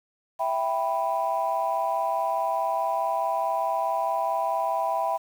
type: chord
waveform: sine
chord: E minor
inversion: none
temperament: equal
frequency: 659.3 / 784 / 987.8 Hz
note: E5 / G5 / B5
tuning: 0 / 0 / 0 cents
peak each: -27 dBFS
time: 0.39-5.18 s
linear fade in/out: 20 ms
effects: tanh soft clip ceiling -15 dBFS + 8-bit